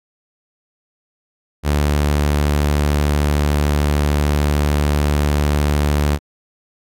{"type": "tone", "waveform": "sawtooth", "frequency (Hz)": 73.4, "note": "D2", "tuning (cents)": 0, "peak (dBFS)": -10, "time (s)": [1.63, 6.19], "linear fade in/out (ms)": 50, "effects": ["AAC 64 kbps"]}